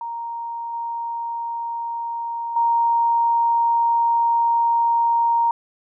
sine tone with level steps, 932.3 Hz, A#5, in tune, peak -26 / -24 / -15 dBFS, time 0.01-5.51 s, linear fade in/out 2 ms, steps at 0.73 / 2.56 s, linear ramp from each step 5 ms, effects none

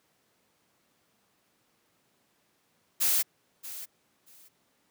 blue noise with echo, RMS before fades -25 dBFS, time 3-3.23 s, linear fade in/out 20 ms, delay 630 ms, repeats 2, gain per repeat -15 dB, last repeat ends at 4.49 s, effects pink hiss -70 dBFS RMS until 4.9 s + high-pass 150 Hz 12 dB/octave

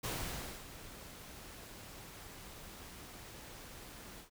pink noise with ADSR envelope, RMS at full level -38 dBFS, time 0.03-4.3 s, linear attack 16 ms, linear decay 590 ms, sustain -13 dB, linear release 110 ms, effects none

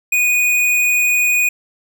square tone, 2472 Hz, D#7, 12 cents flat, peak -13 dBFS, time 0.12-1.49 s, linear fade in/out 5 ms, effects none

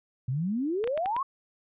sine exponential sweep, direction up, 120 to 1136 Hz, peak -26 dBFS, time 0.28-1.23 s, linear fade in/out 5 ms
clicks, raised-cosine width 0.3 ms, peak -20 dBFS, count 5, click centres 0.841 / 0.875 / 0.976 / 1.059 / 1.165 s
effects resampled to 8000 Hz

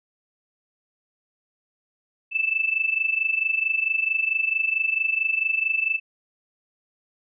sine tone with amplitude modulation, 2637 Hz, E7, in tune, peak -17 dBFS, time 2.31-6 s, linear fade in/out 50 ms, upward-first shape sine, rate 24.5 Hz, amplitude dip 80%, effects none

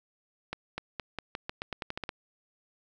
accelerating click train, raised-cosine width 0.3 ms, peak -18 dBFS, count 13, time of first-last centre 0.53-2.091 s, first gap 250 ms, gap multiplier 0.87, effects none

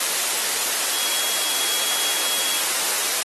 sine tone in noise, 3317 Hz, G#7, 3 cents flat, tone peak -29 dBFS, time 0.93-2.6 s, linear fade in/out 5 ms, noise white, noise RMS -22 dBFS, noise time 0-3.23 s, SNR -10 dB, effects high-pass 400 Hz 12 dB/octave + AAC 32 kbps

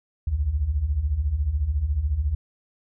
sine beating tone pair, 62.6 / 76.6 Hz, B1 / D#2, +24 / -27 cents, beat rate 14 Hz, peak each -27 / -22 dBFS, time 0.27-2.35 s, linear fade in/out 5 ms, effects none

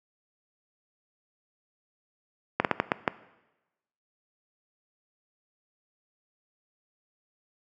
slowing click train, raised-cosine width 0.5 ms, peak -6 dBFS, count 6, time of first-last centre 2.6-3.078 s, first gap 48 ms, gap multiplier 1.35, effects noise-tail reverb RT60 1.0 s tail -17 dB re dry + high-pass 150 Hz 12 dB/octave

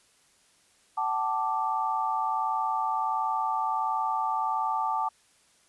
sine chord, D major, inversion first, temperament equal with one note detuned, 758.6 / 880 / 1174.7 Hz, F#5 / A5 / D6, +43 / 0 / 0 cents, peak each -32 / -28 / -30 dBFS, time 0.97-5.09 s, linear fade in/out 10 ms, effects white hiss -63 dBFS RMS until 5.68 s + resampled to 24000 Hz

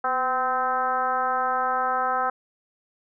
sine tone with frequency modulation, 1030 Hz, C6, 28 cents flat, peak -21 dBFS, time 0.04-2.3 s, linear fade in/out 5 ms, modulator 261 Hz, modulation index 1.7, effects none

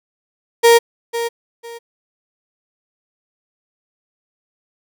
35% pulse tone with echo, 466.7 Hz, A#4, 2 cents sharp, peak -5 dBFS, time 0.63-0.79 s, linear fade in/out 20 ms, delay 500 ms, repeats 2, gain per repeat -12 dB, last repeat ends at 1.79 s, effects none

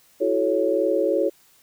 sine chord, F# minor seventh, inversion third, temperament equal with one note detuned, 329.6 / 370 / 432.9 / 554.4 Hz, E4 / F#4 / A4 / C#5, 0 / 0 / -28 / 0 cents, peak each -25 / -25 / -24 / -22 dBFS, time 0.2-1.3 s, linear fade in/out 20 ms, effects white hiss -57 dBFS RMS until 1.62 s

